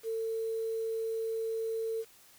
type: tone with quantisation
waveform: sine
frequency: 450 Hz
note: A4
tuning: 39 cents sharp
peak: -31 dBFS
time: 0.03-2.05 s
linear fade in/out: 50 ms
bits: 9
effects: white hiss -59 dBFS RMS until 2.38 s